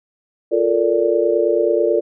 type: chord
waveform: sine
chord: Bb major seventh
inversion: second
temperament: just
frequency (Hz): 349.6 / 437 / 466.2 / 582.7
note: F4 / A4 / Bb4 / D5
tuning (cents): +2 / -12 / 0 / -14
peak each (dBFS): -19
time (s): 0.51-2.01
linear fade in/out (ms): 20
effects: none

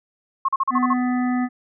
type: tone bursts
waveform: sine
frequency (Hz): 1079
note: C#6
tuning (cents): -47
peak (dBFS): -16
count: 7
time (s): 0.45-0.935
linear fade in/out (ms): 5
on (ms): 35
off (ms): 40
type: harmonic tone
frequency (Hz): 249.4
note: B3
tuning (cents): +17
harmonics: 1 / 3 / 5 / 7 / 8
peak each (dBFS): -19 / -29 / -33 / -36 / -37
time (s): 0.7-1.49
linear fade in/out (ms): 50
effects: none

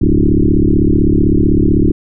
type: tone with frequency modulation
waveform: sine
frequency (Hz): 150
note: D3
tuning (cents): +37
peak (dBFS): -7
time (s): 0.01-1.92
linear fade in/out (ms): 10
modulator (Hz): 35.8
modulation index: 5.7
effects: none

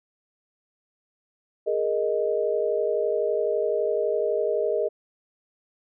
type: chord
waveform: sine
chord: Ab suspended second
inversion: none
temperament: just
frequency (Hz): 415.3 / 467.2 / 623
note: Ab4 / Bb4 / Eb5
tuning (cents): 0 / +4 / +2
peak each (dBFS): -26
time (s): 1.66-4.89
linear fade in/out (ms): 20
effects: none

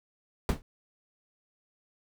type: noise with exponential decay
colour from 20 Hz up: brown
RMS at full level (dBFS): -19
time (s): 0.49-0.62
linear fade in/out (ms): 1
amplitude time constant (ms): 28
effects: none

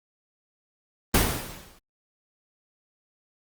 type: noise with exponential decay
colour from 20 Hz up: pink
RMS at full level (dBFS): -17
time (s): 1.14-1.79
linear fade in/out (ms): 5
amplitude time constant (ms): 140
effects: Opus 24 kbps

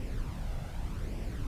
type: noise with flanger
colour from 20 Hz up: brown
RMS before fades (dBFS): -35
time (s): 0-1.47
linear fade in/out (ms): 2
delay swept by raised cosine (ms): 0.37 to 1.47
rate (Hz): 0.84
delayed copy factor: +0.5
effects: resampled to 32000 Hz

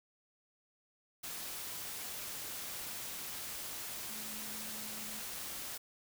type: tone in noise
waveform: sine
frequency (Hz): 215.4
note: A3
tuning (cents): -37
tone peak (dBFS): -52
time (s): 4.09-5.2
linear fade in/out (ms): 10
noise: white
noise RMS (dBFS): -43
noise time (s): 1.23-5.78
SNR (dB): -12
effects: none

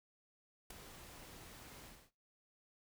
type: noise with ADSR envelope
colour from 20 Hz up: pink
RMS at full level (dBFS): -45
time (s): 0.7-2.11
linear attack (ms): 6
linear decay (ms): 5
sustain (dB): -10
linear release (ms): 260
effects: noise-tail reverb RT60 0.3 s tail -20 dB re dry

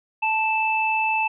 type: tone pair together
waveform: sine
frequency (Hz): 878.5 / 2637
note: A5 / E7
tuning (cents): -3 / 0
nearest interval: octave + perfect fifth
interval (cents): 1903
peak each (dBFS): -22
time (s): 0.22-1.28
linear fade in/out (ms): 10
effects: none

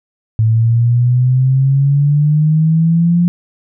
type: exponential sweep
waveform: sine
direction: up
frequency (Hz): 110 to 175.9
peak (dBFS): -8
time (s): 0.39-3.28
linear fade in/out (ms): 0
effects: none

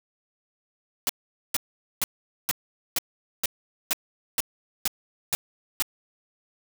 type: noise bursts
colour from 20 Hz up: white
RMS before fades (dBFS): -24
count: 11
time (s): 1.07-5.823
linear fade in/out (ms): 0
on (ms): 23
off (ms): 450
effects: none

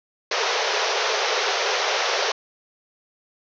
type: band-pass noise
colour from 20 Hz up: pink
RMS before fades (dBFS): -23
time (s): 0.31-2.32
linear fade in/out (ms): 5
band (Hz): 390 to 6200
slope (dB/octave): 96
effects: none

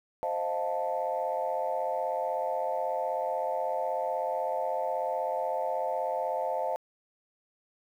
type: chord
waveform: sine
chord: F dominant seventh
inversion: second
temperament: equal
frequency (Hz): 523.3 / 622.3 / 698.5 / 880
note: C5 / Eb5 / F5 / A5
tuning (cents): 0 / 0 / 0 / 0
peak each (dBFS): -33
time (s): 0.23-6.76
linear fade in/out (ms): 0
effects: tanh soft clip ceiling -19 dBFS + 10-bit

